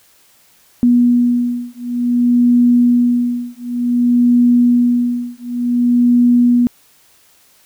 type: beating tone pair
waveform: sine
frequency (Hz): 242.2 / 242.75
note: B3 / B3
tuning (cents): -34 / -30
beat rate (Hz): 0.55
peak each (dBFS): -13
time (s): 0.83-6.67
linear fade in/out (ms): 0
effects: white hiss -51 dBFS RMS until 7.65 s